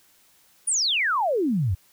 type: exponential sweep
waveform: sine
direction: down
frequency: 9956 to 81.7 Hz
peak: -20 dBFS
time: 0.67-1.75 s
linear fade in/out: 10 ms
effects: white hiss -59 dBFS RMS until 1.92 s